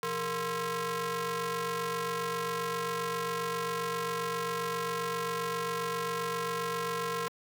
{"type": "ring-modulated tone", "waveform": "sawtooth", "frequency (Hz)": 293.3, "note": "D4", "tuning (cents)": -2, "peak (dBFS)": -24, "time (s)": [0.03, 7.28], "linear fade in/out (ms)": 0, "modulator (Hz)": 757, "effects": ["high-pass 150 Hz 12 dB/octave", "9-bit"]}